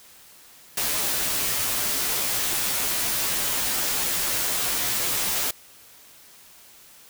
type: noise with comb filter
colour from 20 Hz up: white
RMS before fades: -25 dBFS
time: 0.77-5.51 s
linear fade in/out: 5 ms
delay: 13 ms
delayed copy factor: -1
effects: white hiss -50 dBFS RMS until 7.09 s